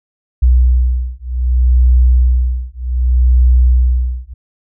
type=beating tone pair; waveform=sine; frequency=61.74 / 62.39 Hz; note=B1 / B1; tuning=0 / +18 cents; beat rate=0.65 Hz; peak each=-11 dBFS; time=0.42-4.34 s; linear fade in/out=10 ms; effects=none